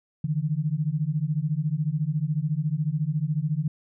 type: beating tone pair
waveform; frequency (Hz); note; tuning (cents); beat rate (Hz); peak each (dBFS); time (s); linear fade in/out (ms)
sine; 145.5 / 159.5; D3 / D#3; -16 / +43; 14; -26; 0.24-3.68; 5
effects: none